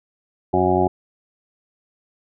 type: harmonic tone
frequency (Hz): 91.7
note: F#2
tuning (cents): -15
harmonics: 1 / 2 / 3 / 4 / 6 / 7 / 8 / 9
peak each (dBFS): -26 / -25 / -25 / -19 / -28 / -25 / -22 / -23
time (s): 0.53-0.88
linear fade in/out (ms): 10
effects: none